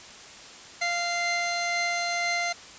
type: tone pair together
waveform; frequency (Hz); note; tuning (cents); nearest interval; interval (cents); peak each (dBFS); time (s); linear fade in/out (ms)
sawtooth; 695 / 2083; F5 / C7; -9 / -8; octave + perfect fifth; 1901; -25 / -24; 0.81-2.53; 10
effects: white hiss -45 dBFS RMS until 2.78 s + resampled to 16000 Hz